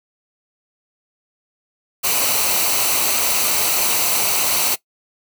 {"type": "noise with comb filter", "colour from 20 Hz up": "white", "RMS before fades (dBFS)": -18, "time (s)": [2.03, 4.76], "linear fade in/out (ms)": 20, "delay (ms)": 0.58, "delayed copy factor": -0.55, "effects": ["noise-tail reverb RT60 0.1 s tail -19 dB re dry"]}